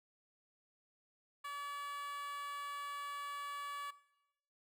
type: tone with high-pass filter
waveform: 10% pulse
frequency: 572 Hz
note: D5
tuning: 46 cents flat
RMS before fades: -44 dBFS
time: 1.44-3.91 s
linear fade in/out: 10 ms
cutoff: 1200 Hz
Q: 4.9
effects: noise-tail reverb RT60 0.9 s tail -18 dB re dry